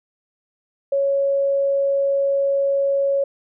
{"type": "tone", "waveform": "sine", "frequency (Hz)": 554.4, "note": "C#5", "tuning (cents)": 0, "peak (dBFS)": -16, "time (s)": [0.92, 3.24], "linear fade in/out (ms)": 5, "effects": []}